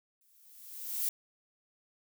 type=noise with exponential growth; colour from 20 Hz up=violet; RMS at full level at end=-30 dBFS; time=0.21-1.09 s; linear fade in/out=2 ms; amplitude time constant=190 ms; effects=none